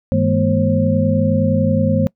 sine tone cluster, 99.6 / 159.8 / 208.2 / 239 / 534 Hz, G2 / D#3 / G#3 / A#3 / C5, +28 / +47 / +5 / +43 / +35 cents, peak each -19 dBFS, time 0.12-2.07 s, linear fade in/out 0 ms, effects noise-tail reverb RT60 0.1 s tail -24 dB re dry

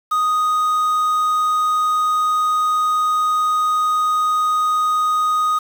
triangle tone with quantisation, 1244.5 Hz, D#6, in tune, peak -13 dBFS, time 0.11-5.59 s, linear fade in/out 10 ms, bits 6, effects none

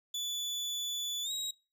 30% pulse tone with pitch glide, 3463 to 3820 Hz, A7 to A#7, -28 to +42 cents, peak -31 dBFS, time 0.14-1.51 s, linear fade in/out 5 ms, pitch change +170 cents, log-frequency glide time 1.23-1.31 s, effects noise-tail reverb RT60 0.3 s tail -23 dB re dry

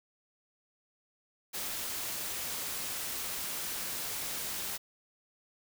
white noise, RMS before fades -37 dBFS, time 1.53-4.78 s, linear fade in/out 20 ms, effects none

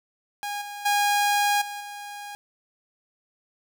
sawtooth tone with level steps, 819 Hz, G#5, 24 cents flat, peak -25 / -31 / -16 / -29 / -32 dBFS, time 0.43-2.35 s, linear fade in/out 0 ms, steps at 0.61 / 0.85 / 1.61 / 1.8 s, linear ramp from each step 10 ms, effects 9-bit

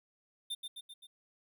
square tone with echo, 3592 Hz, A7, 35 cents sharp, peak -36 dBFS, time 0.5-0.55 s, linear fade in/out 10 ms, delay 130 ms, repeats 4, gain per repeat -4 dB, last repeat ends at 1.07 s, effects none

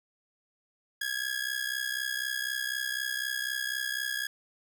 sawtooth ring-modulated tone, 1661.2 Hz, G#6, in tune, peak -24 dBFS, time 1.01-4.27 s, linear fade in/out 5 ms, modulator 32 Hz, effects none

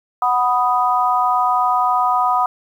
sine chord, B major, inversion second, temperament equal, 740 / 987.8 / 1244.5 Hz, F#5 / B5 / D#6, 0 / 0 / 0 cents, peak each -18 dBFS, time 0.22-2.46 s, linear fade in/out 2 ms, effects 8-bit

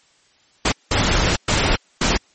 pink noise bursts at uneven times, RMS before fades -17 dBFS, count 4, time 0.65-0.72 / 0.91-1.36 / 1.48-1.76 / 2.01-2.17 s, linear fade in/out 5 ms, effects white hiss -57 dBFS RMS until 2.34 s + MP3 32 kbps

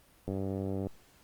click train, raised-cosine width 2 ms, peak -22 dBFS, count 58, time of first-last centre 0.28-0.869 s, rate 96.7 Hz, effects pink hiss -62 dBFS RMS until 1.23 s + Opus 32 kbps

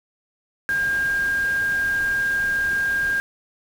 sine tone in noise, 1609 Hz, G6, 45 cents sharp, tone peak -19 dBFS, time 0.69-3.2 s, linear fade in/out 0 ms, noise pink, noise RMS -37 dBFS, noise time 0.69-3.2 s, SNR +15 dB, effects none

